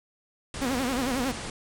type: low-pass noise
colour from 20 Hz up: pink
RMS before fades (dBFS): -36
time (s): 0.54-1.5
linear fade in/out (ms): 2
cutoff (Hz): 10000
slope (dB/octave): 96
type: tone with vibrato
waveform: sawtooth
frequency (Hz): 256.3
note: C4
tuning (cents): -36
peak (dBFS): -22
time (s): 0.61-1.32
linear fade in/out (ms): 10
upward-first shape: sine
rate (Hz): 11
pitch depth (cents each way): 130
effects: none